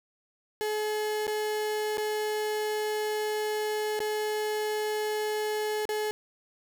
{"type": "tone with dropouts", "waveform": "35% pulse", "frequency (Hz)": 426, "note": "G#4", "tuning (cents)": 44, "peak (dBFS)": -26, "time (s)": [0.61, 6.11], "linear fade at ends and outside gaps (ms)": 0, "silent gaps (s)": [[1.268, 1.278], [1.972, 1.981], [3.992, 4.003], [5.854, 5.891]], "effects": ["9-bit"]}